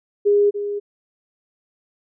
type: tone with echo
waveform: sine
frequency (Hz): 409.1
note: G#4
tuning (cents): -26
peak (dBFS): -12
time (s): 0.25-0.51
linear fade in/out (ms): 20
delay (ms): 290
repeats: 1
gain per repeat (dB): -10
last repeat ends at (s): 0.8
effects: none